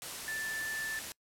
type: tone in noise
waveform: sine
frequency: 1760 Hz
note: A6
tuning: in tune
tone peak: -35 dBFS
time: 0.28-0.99 s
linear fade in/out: 0 ms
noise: white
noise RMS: -41 dBFS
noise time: 0.02-1.12 s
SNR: +3 dB
effects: noise-tail reverb RT60 0.1 s tail -24 dB re dry + low-pass 12000 Hz 12 dB/octave